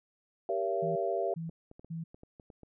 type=chord; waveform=sine; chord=G diminished seventh; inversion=none; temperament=just; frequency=392 / 470.4 / 564.5 / 677.4 Hz; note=G4 / Bb4 / Db5 / Fb5; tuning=0 / +16 / +31 / +47 cents; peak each=-34 / -36 / -36 / -32 dBFS; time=0.49-1.34 s; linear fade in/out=2 ms
type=tone bursts; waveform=sine; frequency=164.3 Hz; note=E3; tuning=5 cents flat; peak=-35 dBFS; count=3; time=0.82-2.04 s; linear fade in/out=10 ms; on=140 ms; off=400 ms
type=clicks; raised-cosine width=2 ms; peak=-37 dBFS; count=9; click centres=1.494 / 1.714 / 1.795 / 1.846 / 2.145 / 2.234 / 2.398 / 2.502 / 2.633 s
effects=none